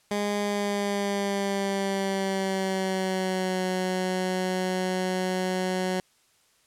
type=tone with pitch glide; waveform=15% pulse; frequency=205.2 to 184.94 Hz; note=G#3 to F#3; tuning=-21 to -1 cents; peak=-19 dBFS; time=0.11-6 s; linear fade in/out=2 ms; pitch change=-180 cents; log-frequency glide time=0.4-3.64 s; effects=white hiss -64 dBFS RMS until 6.66 s + low-pass 10000 Hz 12 dB/octave